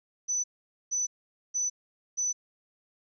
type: tone bursts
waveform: sine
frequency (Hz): 5990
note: F#8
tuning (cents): +20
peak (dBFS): -26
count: 4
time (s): 0.28-2.33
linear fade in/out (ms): 20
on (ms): 160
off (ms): 470
effects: none